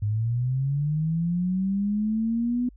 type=linear sweep; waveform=sine; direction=up; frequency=101.5 to 249.1 Hz; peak=-22 dBFS; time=0.02-2.69 s; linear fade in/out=5 ms; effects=added 50 Hz sine -47 dBFS peak until 2.76 s